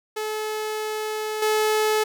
sawtooth tone with level steps, 430.5 Hz, A4, 38 cents flat, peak -22 / -15 dBFS, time 0.16-2.04 s, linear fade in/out 10 ms, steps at 1.42 s, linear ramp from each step 5 ms, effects none

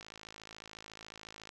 click train, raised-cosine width 0.2 ms, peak -30 dBFS, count 81, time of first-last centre 0.01-1.491 s, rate 54 Hz, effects none

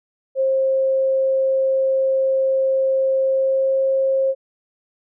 sine tone with pitch glide, 532 to 535.1 Hz, C5 to C5, +29 to +39 cents, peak -15 dBFS, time 0.35-4.35 s, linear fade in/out 50 ms, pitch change +10 cents, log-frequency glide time 3.25-3.82 s, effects none

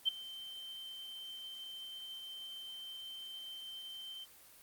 sine tone with ADSR envelope, 3110 Hz, G7, 14 cents flat, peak -25 dBFS, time 0.05-4.26 s, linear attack 33 ms, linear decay 8 ms, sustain -19 dB, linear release 28 ms, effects white hiss -59 dBFS RMS until 4.62 s + Opus 24 kbps

